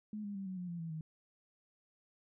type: tone with pitch steps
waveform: sine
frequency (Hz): 212 / 203.2 / 194.85 / 186.81 / 179.1 / 171.7 / 164.61 / 157.81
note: G#3 / G#3 / G3 / F#3 / F3 / F3 / E3 / D#3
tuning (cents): +36 / -38 / -10 / +17 / +44 / -29 / -2 / +25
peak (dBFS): -39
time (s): 0.13-1.01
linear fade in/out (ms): 2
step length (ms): 110
effects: none